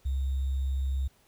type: tone with sample-and-hold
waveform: sine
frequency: 67 Hz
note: C2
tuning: 42 cents sharp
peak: -26 dBFS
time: 0.05-1.08 s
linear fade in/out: 10 ms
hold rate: 3675 Hz
effects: pink hiss -64 dBFS RMS until 1.27 s